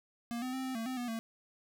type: tone with pitch steps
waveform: square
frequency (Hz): 235.5 / 255 / 261.8 / 260 / 226.3 / 257.8 / 243.5 / 226.1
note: A#3 / C4 / C4 / C4 / A3 / C4 / B3 / A3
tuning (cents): +18 / -44 / +1 / -11 / +49 / -26 / -24 / +47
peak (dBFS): -36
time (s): 0.31-1.19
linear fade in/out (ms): 0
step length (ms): 110
effects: none